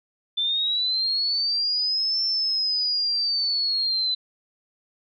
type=linear two-way sweep; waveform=sine; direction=up then down; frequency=3520 to 5370 to 4012 Hz; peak=-21 dBFS; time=0.37-4.15 s; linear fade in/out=10 ms; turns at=2.23 s; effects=none